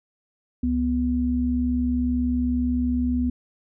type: tone pair together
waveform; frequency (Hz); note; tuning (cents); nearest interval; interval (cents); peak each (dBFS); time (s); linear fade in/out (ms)
sine; 68.79 / 246.9; C#2 / B3; -13 / 0; octave + minor seventh; 2213; -26 / -21; 0.63-3.3; 5
effects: none